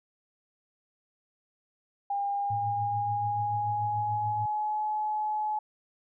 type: tone with pitch glide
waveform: sine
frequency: 804 to 851.8 Hz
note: G5 to G#5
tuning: +44 to +44 cents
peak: -27 dBFS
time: 2.1-5.59 s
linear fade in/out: 5 ms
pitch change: +100 cents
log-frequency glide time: 2.28-4.83 s
type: tone with tremolo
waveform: sine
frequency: 108.9 Hz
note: A2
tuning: 17 cents flat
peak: -31 dBFS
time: 2.5-4.46 s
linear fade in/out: 5 ms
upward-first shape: triangle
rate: 6.9 Hz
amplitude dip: 75%
effects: none